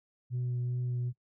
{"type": "tone with vibrato", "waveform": "sine", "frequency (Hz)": 123.47, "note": "B2", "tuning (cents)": 0, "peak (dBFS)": -28, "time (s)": [0.3, 1.13], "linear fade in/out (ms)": 50, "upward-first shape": "triangle", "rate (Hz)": 2.5, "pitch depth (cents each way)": 15, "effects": ["noise-tail reverb RT60 0.1 s tail -21 dB re dry", "tanh soft clip ceiling -28 dBFS"]}